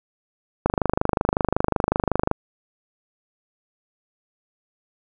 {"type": "click train", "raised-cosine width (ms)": 1, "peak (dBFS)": -4, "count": 43, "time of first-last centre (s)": [0.66, 2.314], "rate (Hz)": 25.4, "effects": []}